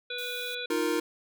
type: harmonic tone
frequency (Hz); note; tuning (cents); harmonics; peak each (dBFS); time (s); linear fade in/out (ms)
491.1; B4; -10; 1 / 3 / 5 / 7 / 8; -39 / -39 / -39 / -39 / -39; 0.1-0.66; 5
type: noise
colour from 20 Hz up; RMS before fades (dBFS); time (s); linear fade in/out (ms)
blue; -44; 0.18-0.55; 5
type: chord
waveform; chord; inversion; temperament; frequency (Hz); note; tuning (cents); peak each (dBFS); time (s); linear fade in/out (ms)
square; Eb suspended second; none; equal; 311.1 / 349.2 / 466.2; Eb4 / F4 / Bb4; 0 / 0 / 0; -31; 0.7-1; 5
effects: none